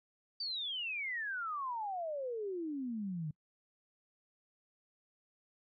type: exponential sweep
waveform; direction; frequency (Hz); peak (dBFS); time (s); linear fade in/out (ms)
sine; down; 4687 to 146.83; -36; 0.4-3.31; 5
effects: noise-tail reverb RT60 0.1 s tail -26 dB re dry